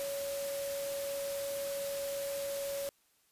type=tone in noise; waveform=sine; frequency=559 Hz; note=C#5; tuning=14 cents sharp; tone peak=-35 dBFS; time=0-2.89 s; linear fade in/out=0 ms; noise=white; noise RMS=-43 dBFS; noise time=0-2.89 s; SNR=+5 dB; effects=white hiss -71 dBFS RMS until 3.31 s + resampled to 32000 Hz